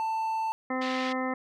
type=tone; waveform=triangle; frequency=888 Hz; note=A5; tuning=16 cents sharp; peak=-25 dBFS; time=0-0.52 s; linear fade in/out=0 ms
type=harmonic tone; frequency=258.1 Hz; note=C4; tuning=23 cents flat; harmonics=1 / 2 / 3 / 4 / 5 / 7 / 8; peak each=-31 / -34 / -36 / -37 / -38 / -39 / -40 dBFS; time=0.7-1.34 s; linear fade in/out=5 ms
type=band-pass noise; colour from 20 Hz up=pink; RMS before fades=-39 dBFS; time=0.81-1.13 s; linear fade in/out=10 ms; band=1800 to 4400 Hz; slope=24 dB/octave
effects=none